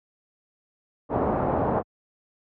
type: low-pass noise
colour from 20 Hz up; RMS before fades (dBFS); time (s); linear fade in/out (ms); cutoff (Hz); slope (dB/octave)
white; -24; 1.09-1.83; 50; 880; 24
effects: high-pass 60 Hz 12 dB/octave